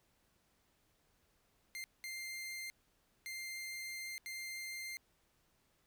sawtooth tone bursts at uneven times, 2098 Hz, C7, 4 cents sharp, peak -39 dBFS, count 4, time 1.75-1.84 / 2.04-2.7 / 3.26-4.18 / 4.26-4.97 s, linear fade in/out 0 ms, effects pink hiss -75 dBFS RMS until 5.86 s

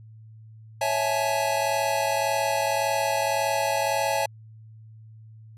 square chord, A major seventh, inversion first, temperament equal with one note detuned, 554.4 / 659.3 / 830.6 / 872.4 Hz, C#5 / E5 / G#5 / A5, 0 / 0 / 0 / -15 cents, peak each -29 dBFS, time 0.81-4.26 s, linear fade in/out 5 ms, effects added 110 Hz sine -44 dBFS peak until 5.57 s + resampled to 32000 Hz

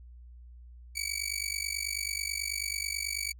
15% pulse tone with amplitude modulation, 2280 Hz, C#7, 48 cents sharp, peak -21 dBFS, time 0.95-3.33 s, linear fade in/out 20 ms, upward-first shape sine, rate 49.2 Hz, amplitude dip 95%, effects added 60 Hz sine -47 dBFS peak until 3.39 s

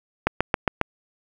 click train, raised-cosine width 0.5 ms, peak -3 dBFS, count 5, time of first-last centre 0.27-0.813 s, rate 7.36 Hz, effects 7-bit

